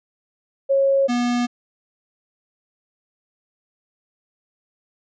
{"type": "tone pair in turn", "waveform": ["sine", "square"], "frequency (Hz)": [547, 242.6], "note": ["C#5", "B3"], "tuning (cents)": [-23, -31], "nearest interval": "octave + major second", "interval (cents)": 1408, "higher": "first", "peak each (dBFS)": [-14, -19], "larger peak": "first", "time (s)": [[0.69, 1.08], [1.08, 1.47]], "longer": "neither", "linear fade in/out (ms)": 20, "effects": ["resampled to 16000 Hz"]}